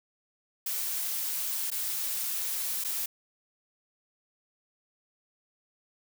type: noise with dropouts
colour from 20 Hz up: blue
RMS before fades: -32 dBFS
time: 0.66-3.06 s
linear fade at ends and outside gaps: 5 ms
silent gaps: 1.704-1.715 / 2.84-2.846 s
effects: none